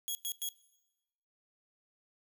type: tone bursts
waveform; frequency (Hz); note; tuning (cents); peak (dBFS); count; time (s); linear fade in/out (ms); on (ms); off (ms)
10% pulse; 3322; G#7; 0; -26; 3; 0.08-0.488; 0; 70; 99
effects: noise-tail reverb RT60 1.0 s tail -20 dB re dry